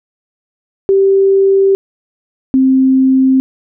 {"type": "tone pair in turn", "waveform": "sine", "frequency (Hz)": [389.8, 263.2], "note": ["G4", "C4"], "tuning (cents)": [-10, 10], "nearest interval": "perfect fifth", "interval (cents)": 680, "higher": "first", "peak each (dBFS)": -6, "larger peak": "neither", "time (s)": [[0.89, 1.75], [2.54, 3.4]], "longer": "neither", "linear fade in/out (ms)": 0, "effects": []}